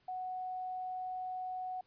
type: tone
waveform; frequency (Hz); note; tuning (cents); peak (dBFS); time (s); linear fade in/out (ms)
sine; 740; F#5; 0; -37; 0.08-1.81; 5
effects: pink hiss -72 dBFS RMS until 1.86 s + resampled to 11025 Hz